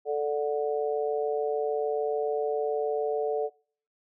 sine chord, D major, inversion second, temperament just, 440.5 / 587.3 / 734.2 Hz, A4 / D5 / F#5, +2 / 0 / -14 cents, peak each -27 / -32 / -33 dBFS, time 0.05-3.5 s, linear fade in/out 50 ms, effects noise-tail reverb RT60 0.5 s tail -26 dB re dry

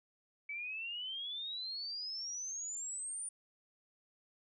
sine exponential sweep, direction up, 2275 to 9397 Hz, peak -39 dBFS, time 0.49-3.29 s, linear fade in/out 5 ms, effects none

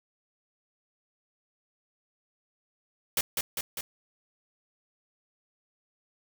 white noise with echo, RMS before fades -26 dBFS, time 3.17-3.21 s, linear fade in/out 2 ms, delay 200 ms, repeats 3, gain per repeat -3 dB, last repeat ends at 3.81 s, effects none

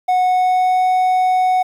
triangle tone with pitch glide, 734 to 740 Hz, F#5 to F#5, -14 to 0 cents, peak -10 dBFS, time 0.08-1.63 s, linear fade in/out 10 ms, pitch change +14 cents, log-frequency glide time 0.23-0.86 s, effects 8-bit

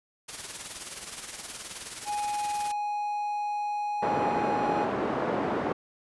white noise with tremolo, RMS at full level -36 dBFS, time 0.28-2.72 s, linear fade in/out 10 ms, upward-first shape sine, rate 19 Hz, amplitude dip 55%
triangle tone, 830.6 Hz, G#5, in tune, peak -26 dBFS, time 2.05-4.88 s, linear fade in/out 50 ms
pink band-pass noise, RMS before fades -29 dBFS, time 4.02-5.73 s, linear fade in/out 10 ms, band 270 to 1000 Hz, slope 12 dB/octave
effects resampled to 24000 Hz

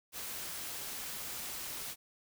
white noise with amplitude modulation, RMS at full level -40 dBFS, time 0.12-1.96 s, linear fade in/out 50 ms, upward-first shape sine, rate 275 Hz, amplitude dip 35%, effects none

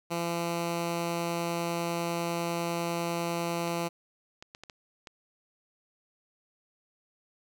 10% pulse tone, 170 Hz, F3, 46 cents flat, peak -21 dBFS, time 0.1-3.89 s, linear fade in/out 20 ms
clicks, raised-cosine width 0.2 ms, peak -27 dBFS, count 6, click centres 3.677 / 4.425 / 4.549 / 4.636 / 4.698 / 5.072 s
effects none

